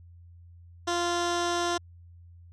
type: tone with low-pass filter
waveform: 15% pulse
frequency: 347.1 Hz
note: F4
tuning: 11 cents flat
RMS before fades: -28 dBFS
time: 0.87-1.78 s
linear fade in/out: 10 ms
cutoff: 6300 Hz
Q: 1.7
effects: added 86 Hz sine -48 dBFS peak until 2.52 s